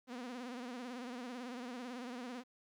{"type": "tone with vibrato", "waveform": "sawtooth", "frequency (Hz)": 246.9, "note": "B3", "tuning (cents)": 0, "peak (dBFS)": -39, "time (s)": [0.07, 2.44], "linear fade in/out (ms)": 50, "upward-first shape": "sine", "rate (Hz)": 18, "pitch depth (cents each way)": 88, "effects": ["low-pass 6000 Hz 12 dB/octave", "12-bit"]}